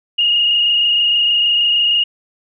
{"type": "tone with frequency modulation", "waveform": "sine", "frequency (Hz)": 2855, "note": "F7", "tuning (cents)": 37, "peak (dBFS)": -11, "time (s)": [0.18, 2.04], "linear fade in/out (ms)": 10, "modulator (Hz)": 26.4, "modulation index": 1.9, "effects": []}